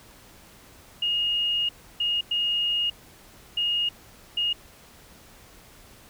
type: tone bursts at uneven times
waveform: sine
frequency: 2857 Hz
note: F7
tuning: 39 cents sharp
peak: -22 dBFS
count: 5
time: 1.02-1.69 / 2-2.21 / 2.31-2.9 / 3.57-3.89 / 4.37-4.53 s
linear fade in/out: 5 ms
effects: pink hiss -51 dBFS RMS until 6.09 s